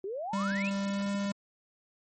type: exponential sweep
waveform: sine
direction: up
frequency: 366.7 to 2759 Hz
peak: -33 dBFS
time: 0.04-0.69 s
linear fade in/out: 2 ms
type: tone with pitch glide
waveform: square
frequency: 197.8 to 199.98 Hz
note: G3 to G3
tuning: +16 to +35 cents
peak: -30 dBFS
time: 0.33-1.32 s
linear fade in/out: 5 ms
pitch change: +19 cents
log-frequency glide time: 0.77-1.1 s
effects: MP3 32 kbps